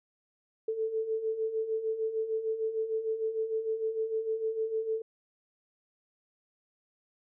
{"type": "beating tone pair", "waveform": "sine", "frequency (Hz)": [437.7, 444.3], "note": ["A4", "A4"], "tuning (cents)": [-9, 17], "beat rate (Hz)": 6.6, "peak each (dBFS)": [-36, -30], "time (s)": [0.68, 5.02], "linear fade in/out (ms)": 5, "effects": []}